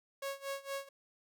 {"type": "tone with tremolo", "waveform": "sawtooth", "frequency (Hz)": 551, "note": "C#5", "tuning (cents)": -11, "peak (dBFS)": -32, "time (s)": [0.22, 0.89], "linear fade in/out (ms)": 5, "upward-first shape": "sine", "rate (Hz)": 4.3, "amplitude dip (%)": 90, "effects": []}